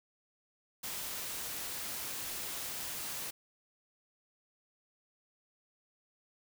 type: noise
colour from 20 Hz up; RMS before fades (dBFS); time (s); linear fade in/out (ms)
white; -40; 0.83-3.31; 10
effects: none